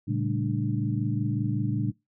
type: tone cluster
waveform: sine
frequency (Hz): 114.1 / 139.4 / 195.5 / 216.4 / 295.7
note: A#2 / C#3 / G3 / A3 / D4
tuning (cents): -37 / +10 / -4 / -29 / +12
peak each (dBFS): -28 / -30 / -33 / -35 / -32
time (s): 0.07-1.92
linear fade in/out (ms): 20
effects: noise-tail reverb RT60 0.2 s tail -23 dB re dry